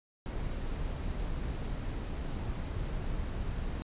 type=noise; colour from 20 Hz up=brown; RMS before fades=-35 dBFS; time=0.26-3.82 s; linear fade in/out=0 ms; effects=resampled to 8000 Hz